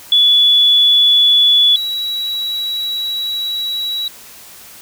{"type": "tone pair in turn", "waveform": ["sine", "triangle"], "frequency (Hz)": [3427, 3896], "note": ["A7", "B7"], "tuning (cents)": [-46, -24], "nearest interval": "major second", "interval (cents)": 222, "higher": "second", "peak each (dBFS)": [-7, -16], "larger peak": "first", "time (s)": [[0.12, 1.76], [1.76, 4.08]], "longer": "second", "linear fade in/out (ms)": 2, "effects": ["white hiss -38 dBFS RMS until 4.81 s"]}